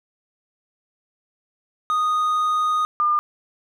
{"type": "tone pair in turn", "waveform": ["triangle", "sine"], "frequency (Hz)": [1239, 1204.4], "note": ["D#6", "D6"], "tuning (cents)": [-8, 43], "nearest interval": "unison", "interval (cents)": 49, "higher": "first", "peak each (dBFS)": -16, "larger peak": "neither", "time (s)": [[1.9, 2.85], [3, 3.19]], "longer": "first", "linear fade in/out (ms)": 0, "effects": []}